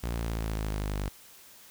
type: exponential sweep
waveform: sawtooth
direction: down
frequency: 59 to 49 Hz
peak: -26 dBFS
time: 0.03-1.09 s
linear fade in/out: 10 ms
effects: white hiss -53 dBFS RMS until 1.7 s